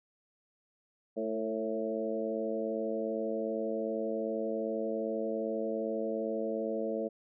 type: harmonic tone with a mistuned harmonic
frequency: 110 Hz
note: A2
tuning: in tune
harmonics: 2 / 3 / 4 / 5 / 6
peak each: -38 / -39 / -36 / -36 / -40 dBFS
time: 1.16-7.09 s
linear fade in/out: 20 ms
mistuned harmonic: 4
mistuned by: +29 cents
effects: none